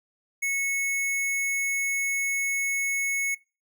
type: tone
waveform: square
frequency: 2200 Hz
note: C#7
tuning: 14 cents flat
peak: -25 dBFS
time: 0.42-3.35 s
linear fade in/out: 10 ms
effects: noise-tail reverb RT60 0.3 s tail -22 dB re dry